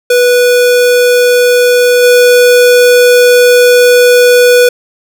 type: tone with level steps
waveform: square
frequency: 491 Hz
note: B4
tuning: 10 cents flat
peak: -5 / -3 dBFS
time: 0.1-4.69 s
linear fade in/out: 5 ms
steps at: 2.02 s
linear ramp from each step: 20 ms
effects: none